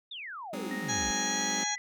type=exponential sweep; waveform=sine; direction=down; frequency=3786 to 51.91 Hz; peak=-38 dBFS; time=0.11-1.11 s; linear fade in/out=5 ms
type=chord; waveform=sawtooth; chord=Ab dominant seventh; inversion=third; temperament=just; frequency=186.89 / 207.7 / 259.6 / 311.5 Hz; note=Gb3 / Ab3 / C4 / Eb4; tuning=+18 / 0 / -13 / +2 cents; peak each=-38 / -35 / -36 / -38 dBFS; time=0.53-1.64 s; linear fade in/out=5 ms
type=tone with pitch glide; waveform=sine; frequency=1864.7 to 1998.5 Hz; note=A#6 to B6; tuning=0 to +20 cents; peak=-38 dBFS; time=0.71-1.78 s; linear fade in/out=0 ms; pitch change=+120 cents; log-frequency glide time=1.18-1.63 s
type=harmonic tone; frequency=830.6 Hz; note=G#5; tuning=in tune; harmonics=1 / 2 / 3 / 4 / 5 / 7 / 8; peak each=-35 / -38 / -46 / -39 / -38 / -35 / -35 dBFS; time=0.88-1.76 s; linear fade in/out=20 ms
effects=none